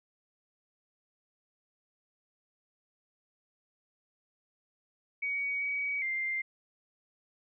sine tone with pitch steps, 2252 / 2265 / 2097 Hz, C#7 / C#7 / C7, +27 / +37 / +3 cents, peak -30 dBFS, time 5.22-6.42 s, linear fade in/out 10 ms, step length 400 ms, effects none

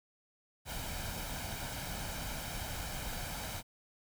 pink noise with comb filter, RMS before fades -40 dBFS, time 0.65-3.63 s, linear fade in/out 50 ms, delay 1.3 ms, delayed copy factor +0.55, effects none

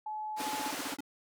sine tone, 857 Hz, A5, 46 cents flat, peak -35 dBFS, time 0.06-0.71 s, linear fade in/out 5 ms
pink band-pass noise, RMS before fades -39 dBFS, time 0.36-0.97 s, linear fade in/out 50 ms, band 490 to 13000 Hz, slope 12 dB/octave
square tone bursts, 283.1 Hz, C#4, 37 cents sharp, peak -37 dBFS, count 10, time 0.4-1.006 s, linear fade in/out 2 ms, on 21 ms, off 44 ms
effects none

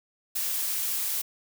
blue noise, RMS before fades -29 dBFS, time 0.35-1.22 s, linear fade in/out 10 ms, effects none

